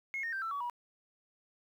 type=tone with pitch steps; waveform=sine; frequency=2166 / 1842.5 / 1567.4 / 1333.3 / 1134.2 / 964.8 Hz; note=C#7 / A#6 / G6 / E6 / C#6 / B5; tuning=-41 / -21 / -1 / +19 / +39 / -41 cents; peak=-33 dBFS; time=0.14-0.698 s; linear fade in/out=0 ms; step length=93 ms; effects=tanh soft clip ceiling -30 dBFS + 11-bit